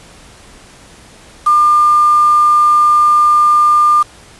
sine tone with quantisation, 1200 Hz, D6, 37 cents sharp, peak -6 dBFS, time 1.46-4.03 s, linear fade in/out 10 ms, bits 4, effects pink hiss -40 dBFS RMS until 4.39 s + resampled to 24000 Hz

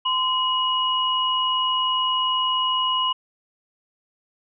sine tone pair together, 1027.8 / 2905 Hz, C6 / F#7, -31 / -32 cents, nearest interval octave + tritone, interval 1799 cents, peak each -22 dBFS, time 0.05-3.13 s, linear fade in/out 10 ms, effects none

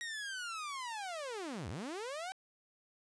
sawtooth linear two-way sweep, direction down then up, 1900 to 71.8 to 780 Hz, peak -36 dBFS, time 0.01-2.32 s, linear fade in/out 0 ms, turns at 1.69 s, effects resampled to 22050 Hz + 11-bit

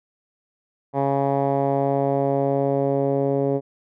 10% pulse tone with low-pass filter sweep, 138.59 Hz, C#3, in tune, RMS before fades -21 dBFS, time 0.93-3.61 s, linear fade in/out 50 ms, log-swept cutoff 860 to 480 Hz, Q 1.9, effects none

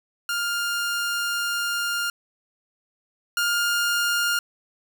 sawtooth tone pair in turn, 1405 / 1410.6 Hz, F6 / F6, +10 / +17 cents, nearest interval unison, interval 7 cents, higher second, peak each -20 / -17 dBFS, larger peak second, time 0.29-2.1 / 3.37-4.39 s, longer first, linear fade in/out 2 ms, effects none

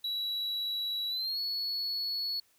triangle tone with pitch glide, 3912 to 4391 Hz, B7 to C#8, -17 to -17 cents, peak -30 dBFS, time 0.04-2.4 s, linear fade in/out 5 ms, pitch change +200 cents, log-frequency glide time 1.09-1.4 s, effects white hiss -68 dBFS RMS until 2.58 s

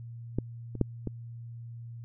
clicks, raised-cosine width 3 ms, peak -15 / -25 / -11 / -19 dBFS, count 4, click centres 0.386 / 0.753 / 0.813 / 1.073 s, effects added 117 Hz sine -40 dBFS peak until 2.04 s

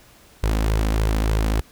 sawtooth tone with flanger, 53.7 Hz, A1, 41 cents flat, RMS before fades -20 dBFS, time 0.43-1.61 s, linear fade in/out 5 ms, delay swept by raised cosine 1.9 to 4 ms, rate 3.3 Hz, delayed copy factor +0.5, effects pink hiss -51 dBFS RMS until 1.71 s

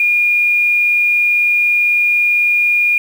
sine tone with quantisation, 2426 Hz, D#7, 44 cents flat, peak -10 dBFS, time 0-2.98 s, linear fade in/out 2 ms, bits 6, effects none

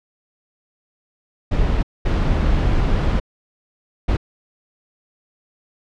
brown noise bursts at uneven times, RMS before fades -17 dBFS, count 3, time 1.51-1.83 / 2.05-3.2 / 4.08-4.17 s, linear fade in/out 10 ms, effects low-pass 4000 Hz 12 dB/octave

